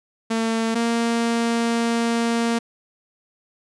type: tone pair in turn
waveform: sawtooth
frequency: 225.8 / 232.4 Hz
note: A3 / A#3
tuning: +45 / -5 cents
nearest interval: unison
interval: 50 cents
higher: second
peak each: -16 / -15 dBFS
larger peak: second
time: 0.3-0.75 / 0.75-2.59 s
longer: second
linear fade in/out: 10 ms
effects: resampled to 22050 Hz